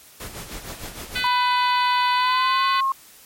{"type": "noise with tremolo", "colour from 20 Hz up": "pink", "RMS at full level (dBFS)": -33, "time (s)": [0.2, 1.27], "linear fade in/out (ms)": 2, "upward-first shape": "sine", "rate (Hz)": 6.5, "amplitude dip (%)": 60}
{"type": "harmonic tone", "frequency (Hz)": 501, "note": "B4", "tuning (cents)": 25, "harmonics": [3, 4, 5, 6, 7, 8, 9], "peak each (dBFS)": [-28, -29, -30, -31, -31, -32, -33], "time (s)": [1.15, 2.81], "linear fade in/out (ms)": 10}
{"type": "tone with pitch glide", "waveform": "sine", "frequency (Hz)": [987, 1076.3], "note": ["B5", "C6"], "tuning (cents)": [-1, 49], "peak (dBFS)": -18, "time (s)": [1.24, 2.92], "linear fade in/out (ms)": 2, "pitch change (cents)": 150, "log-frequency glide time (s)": [2.14, 2.65]}
{"effects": ["white hiss -48 dBFS RMS until 3.25 s", "MP3 64 kbps"]}